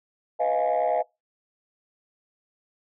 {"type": "chord", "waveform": "sine", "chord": "F half-diminished seventh", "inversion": "second", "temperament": "just", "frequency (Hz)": [502.9, 628.6, 698.5, 838.1], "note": ["Cb5", "Eb5", "F5", "Ab5"], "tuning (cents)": [31, 18, 0, 16], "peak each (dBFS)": [-27, -24, -24, -27], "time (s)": [0.39, 1.03], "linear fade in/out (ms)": 20, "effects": ["noise-tail reverb RT60 0.2 s tail -22 dB re dry", "tanh soft clip ceiling -16 dBFS"]}